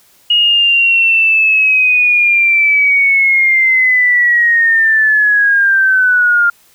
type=linear sweep; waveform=sine; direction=down; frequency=2882 to 1396.9 Hz; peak=-7 dBFS; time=0.3-6.5 s; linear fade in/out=5 ms; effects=white hiss -49 dBFS RMS until 6.74 s